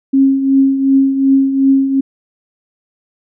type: tone with tremolo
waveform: sine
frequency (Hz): 270.6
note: C#4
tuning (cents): -42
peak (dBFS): -5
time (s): 0.13-2.01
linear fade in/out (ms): 10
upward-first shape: triangle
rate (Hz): 2.7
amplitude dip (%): 65
effects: none